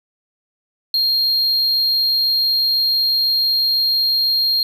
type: tone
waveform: triangle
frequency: 4222 Hz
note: C8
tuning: 15 cents sharp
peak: -13 dBFS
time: 0.94-4.63 s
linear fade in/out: 2 ms
effects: none